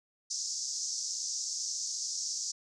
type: band-pass noise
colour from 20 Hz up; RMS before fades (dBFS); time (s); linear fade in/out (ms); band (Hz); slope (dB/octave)
pink; -36; 0.3-2.52; 10; 5200 to 6800; 48
effects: none